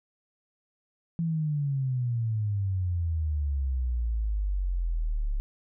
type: exponential sweep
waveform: sine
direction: down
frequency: 169.2 to 34.65 Hz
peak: -25 dBFS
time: 1.19-5.4 s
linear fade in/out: 0 ms
effects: none